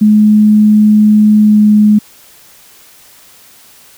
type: tone with pitch glide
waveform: sine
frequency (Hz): 212 to 210.7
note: G#3 to G#3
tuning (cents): +36 to +25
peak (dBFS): -3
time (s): 0.01-1.99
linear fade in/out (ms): 10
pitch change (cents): -11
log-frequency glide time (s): 1.43-1.6
effects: white hiss -41 dBFS RMS until 3.97 s